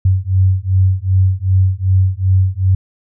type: beating tone pair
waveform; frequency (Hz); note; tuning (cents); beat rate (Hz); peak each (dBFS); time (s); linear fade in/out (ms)
sine; 93 / 95.6; F#2 / G2; +9 / -43; 2.6; -13; 0.05-2.75; 5
effects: none